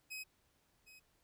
sawtooth tone with echo, 2534 Hz, D#7, 31 cents sharp, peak -40 dBFS, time 0.1-0.24 s, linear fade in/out 20 ms, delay 760 ms, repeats 1, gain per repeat -14 dB, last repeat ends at 1 s, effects pink hiss -75 dBFS RMS until 1.23 s

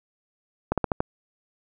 slowing click train, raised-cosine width 1 ms, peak -8 dBFS, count 5, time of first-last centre 0.72-1.005 s, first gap 57 ms, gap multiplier 1.15, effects none

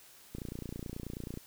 click train, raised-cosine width 3 ms, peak -27 dBFS, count 31, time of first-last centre 0.35-1.374 s, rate 29.3 Hz, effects white hiss -57 dBFS RMS until 1.46 s

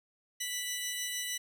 15% pulse tone pair together, 1975.5 / 2960 Hz, B6 / F#7, 0 / 0 cents, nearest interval perfect fifth, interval 700 cents, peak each -31 / -30 dBFS, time 0.4-1.38 s, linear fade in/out 10 ms, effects none

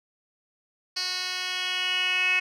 10% pulse tone with band-pass filter sweep, 366.3 Hz, F#4, 17 cents flat, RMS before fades -27 dBFS, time 0.96-2.4 s, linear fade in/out 10 ms, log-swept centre 4300 to 2500 Hz, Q 7.5, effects none

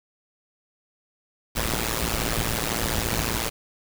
pink noise with amplitude modulation, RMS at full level -22 dBFS, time 1.55-3.5 s, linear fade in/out 20 ms, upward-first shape sine, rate 114 Hz, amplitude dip 95%, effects none

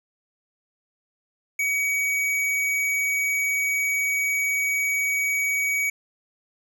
sine tone with hard clipping, 2261 Hz, C#7, 34 cents sharp, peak -23 dBFS, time 1.59-5.9 s, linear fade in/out 5 ms, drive 12 dB, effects none

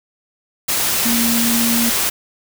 sine tone in noise, 233.1 Hz, A#3, in tune, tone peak -17 dBFS, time 1.05-1.9 s, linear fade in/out 10 ms, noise white, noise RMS -18 dBFS, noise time 0.68-2.1 s, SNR -2 dB, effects none

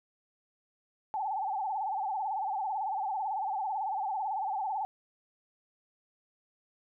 sine tone with vibrato, 815 Hz, G#5, 33 cents flat, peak -30 dBFS, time 1.14-4.85 s, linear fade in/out 0 ms, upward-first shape sine, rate 18 Hz, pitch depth 140 cents each way, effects none

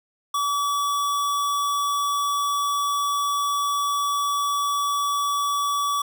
square tone, 1144 Hz, D6, 46 cents flat, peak -22 dBFS, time 0.34-6.02 s, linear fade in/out 5 ms, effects none

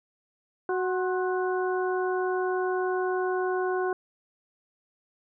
harmonic tone with a mistuned harmonic, 370 Hz, F#4, in tune, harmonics 1 / 2 / 3 / 4, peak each -26 / -32 / -35 / -35 dBFS, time 0.69-3.93 s, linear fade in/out 2 ms, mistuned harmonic 3, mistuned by -69 cents, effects none

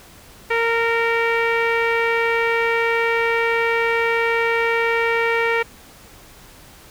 sawtooth tone with low-pass filter, 461.5 Hz, A#4, 17 cents flat, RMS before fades -19 dBFS, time 0.5-5.63 s, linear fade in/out 10 ms, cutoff 2200 Hz, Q 3.9, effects pink hiss -45 dBFS RMS until 6.9 s

